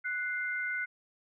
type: tone pair together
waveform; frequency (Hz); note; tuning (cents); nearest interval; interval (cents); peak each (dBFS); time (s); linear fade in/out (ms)
sine; 1480 / 2093; F#6 / C7; 0 / 0; tritone; 600; -33 / -35; 0.04-0.86; 20
effects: none